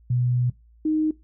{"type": "tone pair in turn", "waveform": "sine", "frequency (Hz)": [123.47, 310.6], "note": ["B2", "D#4"], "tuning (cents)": [0, -3], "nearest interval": "octave + major third", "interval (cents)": 1597, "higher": "second", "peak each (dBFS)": -19, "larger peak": "neither", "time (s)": [[0.1, 0.5], [0.85, 1.11]], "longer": "first", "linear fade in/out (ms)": 5, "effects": ["noise-tail reverb RT60 0.2 s tail -19 dB re dry", "added 57 Hz sine -51 dBFS peak until 1.23 s"]}